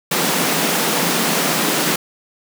pink high-pass noise, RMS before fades -18 dBFS, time 0.11-1.96 s, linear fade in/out 5 ms, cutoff 150 Hz, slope 96 dB/octave, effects none

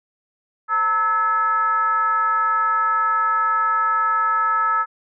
sine tone with frequency modulation, 1304 Hz, E6, 19 cents flat, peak -16 dBFS, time 0.68-4.86 s, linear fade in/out 50 ms, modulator 393 Hz, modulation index 0.66, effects none

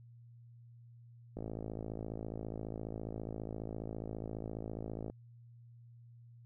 click train, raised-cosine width 2 ms, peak -28 dBFS, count 205, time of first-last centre 1.37-5.099 s, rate 54.7 Hz, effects added 118 Hz sine -54 dBFS peak until 6.45 s

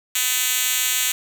5% pulse tone with high-pass filter, 252.9 Hz, B3, 41 cents sharp, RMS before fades -21 dBFS, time 0.15-1.12 s, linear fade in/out 5 ms, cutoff 4400 Hz, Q 0.63, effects none

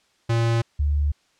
square / sine tone pair in turn, 115.7 / 72.89 Hz, A#2 / D2, -13 / -12 cents, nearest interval minor sixth, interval 799 cents, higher first, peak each -19 / -18 dBFS, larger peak second, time 0.29-0.62 / 0.79-1.12 s, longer neither, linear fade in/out 10 ms, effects white hiss -63 dBFS RMS until 1.39 s + low-pass 6000 Hz 12 dB/octave

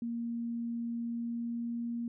sine tone with pitch glide, 234 to 235.4 Hz, A#3 to A#3, +7 to +17 cents, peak -33 dBFS, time 0.02-2.08 s, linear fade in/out 2 ms, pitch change +10 cents, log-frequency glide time 1.03-1.89 s, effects none

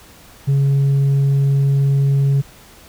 sine tone, 138.59 Hz, C#3, in tune, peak -9 dBFS, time 0.47-2.42 s, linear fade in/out 20 ms, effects tanh soft clip ceiling -11 dBFS + pink hiss -44 dBFS RMS until 2.88 s

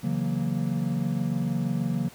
triangle chord, F# dominant seventh, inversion second, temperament equal, 138.59 / 164.81 / 185 / 233.1 Hz, C#3 / E3 / F#3 / A#3, 0 / 0 / 0 / 0 cents, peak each -28 dBFS, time 0.03-2.09 s, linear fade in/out 10 ms, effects pink hiss -49 dBFS RMS until 2.14 s + high-pass 60 Hz 12 dB/octave

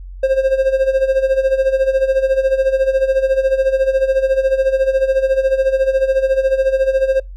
triangle tone with tremolo, 532 Hz, C5, 29 cents sharp, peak -7 dBFS, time 0.23-7.2 s, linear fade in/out 5 ms, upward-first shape sine, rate 14 Hz, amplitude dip 75%, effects noise-tail reverb RT60 0.2 s tail -26 dB re dry + added 45 Hz sine -29 dBFS peak until 7.36 s

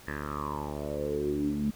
10% pulse tone with low-pass filter sweep, 73.42 Hz, D2, in tune, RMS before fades -32 dBFS, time 0.07-1.71 s, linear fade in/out 10 ms, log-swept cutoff 1800 to 210 Hz, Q 7.8, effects pink hiss -52 dBFS RMS until 1.75 s

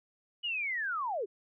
sine linear sweep, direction down, 2960 to 356.2 Hz, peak -31 dBFS, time 0.43-1.26 s, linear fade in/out 20 ms, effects none

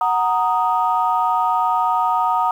sine chord, D# minor, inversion first, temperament equal, 740 / 932.3 / 1244.5 Hz, F#5 / A#5 / D#6, 0 / 0 / 0 cents, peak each -20 / -18 / -20 dBFS, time 0.01-2.51 s, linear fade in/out 2 ms, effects tanh soft clip ceiling -6 dBFS + 8-bit

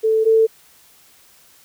sine tone pair in turn, 441 / 445.4 Hz, A4 / A4, +4 / +21 cents, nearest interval unison, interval 17 cents, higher second, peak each -13 / -10 dBFS, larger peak second, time 0.03-0.25 / 0.25-0.47 s, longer neither, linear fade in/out 20 ms, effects white hiss -51 dBFS RMS until 1.64 s

